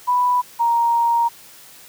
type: tone pair in turn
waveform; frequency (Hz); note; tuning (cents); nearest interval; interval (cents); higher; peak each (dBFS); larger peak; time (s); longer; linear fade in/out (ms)
sine; 987.8 / 935.3; B5 / A#5; 0 / +6; minor second; 94; first; -14; neither; 0.07-0.42 / 0.59-1.29; second; 20
effects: white hiss -44 dBFS RMS until 1.88 s + high-pass 80 Hz 12 dB/octave